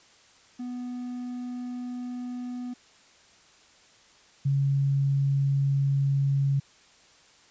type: tone pair in turn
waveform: triangle / sine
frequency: 246.9 / 138.57 Hz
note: B3 / C#3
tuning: 0 / 0 cents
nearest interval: minor seventh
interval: 1000 cents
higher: first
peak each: -30 / -21 dBFS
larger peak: second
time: 0.59-2.74 / 4.45-6.6 s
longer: neither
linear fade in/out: 10 ms
effects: white hiss -57 dBFS RMS until 7.5 s + resampled to 16000 Hz